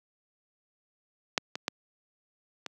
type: clicks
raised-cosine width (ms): 0.2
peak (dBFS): -6 / -16 / -10 / -18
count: 4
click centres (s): 1.378 / 1.555 / 1.681 / 2.663
effects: high-pass 200 Hz 12 dB/octave